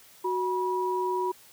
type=tone pair together; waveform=sine; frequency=369.1 / 969.3 Hz; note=F#4 / B5; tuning=-4 / -33 cents; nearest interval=octave + perfect fourth; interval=1671 cents; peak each=-28 dBFS; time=0.24-1.32 s; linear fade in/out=10 ms; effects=white hiss -54 dBFS RMS until 1.52 s + high-pass 60 Hz 12 dB/octave